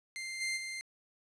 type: tone with level steps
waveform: sawtooth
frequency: 2093 Hz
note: C7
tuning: in tune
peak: -35 / -29 / -35 dBFS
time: 0.16-0.81 s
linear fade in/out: 0 ms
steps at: 0.4 / 0.56 s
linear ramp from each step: 20 ms
effects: resampled to 24000 Hz + 11-bit